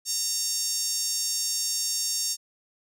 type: tone with high-pass filter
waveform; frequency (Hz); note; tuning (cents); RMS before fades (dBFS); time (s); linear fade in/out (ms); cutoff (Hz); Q
5% pulse; 920; A#5; -23; -28; 0.05-2.37; 50; 5700; 3.1
effects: none